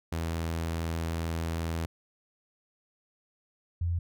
sawtooth / sine tone pair in turn, 82.41 / 85.9 Hz, E2 / F2, 0 / -28 cents, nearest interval minor second, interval 72 cents, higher second, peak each -26 dBFS, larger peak neither, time 0.12-1.86 / 3.81-3.99 s, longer first, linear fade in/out 5 ms, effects none

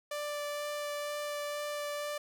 sawtooth tone with vibrato, 587.3 Hz, D5, in tune, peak -31 dBFS, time 0.11-2.18 s, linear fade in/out 5 ms, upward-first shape sine, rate 2.1 Hz, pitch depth 8 cents each way, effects none

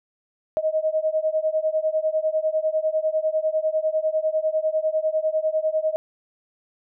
sine beating tone pair, 622.3 / 632.3 Hz, D#5 / D#5, 0 / +28 cents, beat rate 10 Hz, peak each -23 / -23 dBFS, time 0.57-5.96 s, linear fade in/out 0 ms, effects none

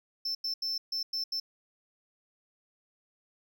triangle tone bursts at uneven times, 5320 Hz, E8, 15 cents sharp, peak -29 dBFS, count 6, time 0.25-0.35 / 0.44-0.54 / 0.62-0.78 / 0.92-1.03 / 1.13-1.24 / 1.32-1.4 s, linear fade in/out 5 ms, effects none

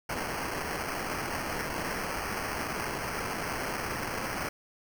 blue noise with sample-and-hold, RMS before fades -34 dBFS, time 0.09-4.49 s, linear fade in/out 5 ms, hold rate 3675 Hz, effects none

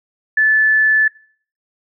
sine tone, 1741 Hz, A6, 19 cents flat, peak -10 dBFS, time 0.37-1.08 s, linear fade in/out 5 ms, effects noise-tail reverb RT60 0.5 s tail -21 dB re dry

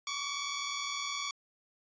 10% pulse tone pair together, 1113 / 1152.8 Hz, C#6 / D6, +7 / -33 cents, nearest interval minor second, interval 60 cents, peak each -29 / -28 dBFS, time 0.07-1.31 s, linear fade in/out 2 ms, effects resampled to 16000 Hz

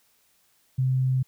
sine tone, 130 Hz, C3, 11 cents flat, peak -20 dBFS, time 0.78-1.23 s, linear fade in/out 10 ms, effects white hiss -65 dBFS RMS until 1.27 s

